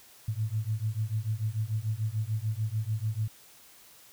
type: beating tone pair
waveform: sine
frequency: 105.7 / 112.5 Hz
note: G#2 / A2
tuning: +31 / +39 cents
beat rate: 6.8 Hz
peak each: -31 dBFS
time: 0.28-3.28 s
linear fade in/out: 5 ms
effects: white hiss -55 dBFS RMS until 4.12 s